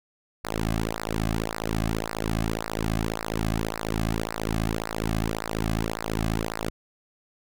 sawtooth tone with flanger, 54.7 Hz, A1, 9 cents flat, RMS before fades -28 dBFS, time 0.44-6.7 s, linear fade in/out 5 ms, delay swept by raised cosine 0.3 to 2.2 ms, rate 1.8 Hz, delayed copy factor -1, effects none

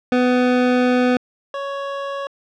25% pulse tone pair in turn, 249.5 / 556.4 Hz, B3 / C#5, +18 / +6 cents, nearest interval octave + major second, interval 1388 cents, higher second, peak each -10 / -20 dBFS, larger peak first, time 0.12-1.17 / 1.54-2.27 s, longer first, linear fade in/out 2 ms, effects low-pass 3000 Hz 12 dB/octave

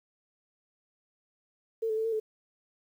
sine tone with pitch steps, 449.4 / 436 / 442.9 / 452.6 / 434.6 Hz, A4 / A4 / A4 / A4 / A4, +37 / -16 / +11 / +49 / -21 cents, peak -27 dBFS, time 1.82-2.2 s, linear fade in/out 10 ms, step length 76 ms, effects 10-bit

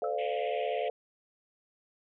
sine chord, D minor seventh, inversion second, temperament equal with one note detuned, 440 / 509.8 / 587.3 / 698.5 Hz, A4 / C5 / D5 / F5, 0 / -45 / 0 / 0 cents, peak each -35 / -35 / -35 / -34 dBFS, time 0.02-0.9 s, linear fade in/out 2 ms
sine tone with exponential decay, 1311 Hz, E6, 10 cents flat, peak -36 dBFS, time 0.04-0.16 s, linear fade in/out 2 ms, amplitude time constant 25 ms
pink band-pass noise, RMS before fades -45 dBFS, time 0.18-0.89 s, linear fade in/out 10 ms, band 2000 to 3200 Hz, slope 96 dB/octave
effects none

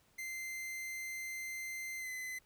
45% pulse tone with pitch glide, 2080 to 2034 Hz, C7 to C7, -11 to -50 cents, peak -40 dBFS, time 0.18-2.39 s, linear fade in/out 10 ms, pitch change -39 cents, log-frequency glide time 1.98-2.09 s, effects pink hiss -70 dBFS RMS until 2.45 s

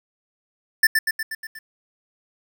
square tone with echo, 1771 Hz, A6, 11 cents sharp, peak -12 dBFS, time 0.83-0.87 s, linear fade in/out 5 ms, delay 120 ms, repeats 6, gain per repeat -4 dB, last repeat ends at 1.59 s, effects 9-bit

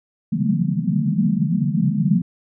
white band-pass noise, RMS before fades -19 dBFS, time 0.32-2.22 s, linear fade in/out 5 ms, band 140 to 230 Hz, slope 96 dB/octave, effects none

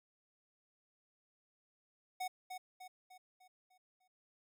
square tone with echo, 740 Hz, F#5, in tune, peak -38 dBFS, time 2.2-2.28 s, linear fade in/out 10 ms, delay 300 ms, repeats 6, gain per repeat -6 dB, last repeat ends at 4.08 s, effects none

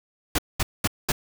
pink noise bursts, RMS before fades -22 dBFS, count 4, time 0.35-1.12 s, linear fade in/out 5 ms, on 35 ms, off 210 ms, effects none

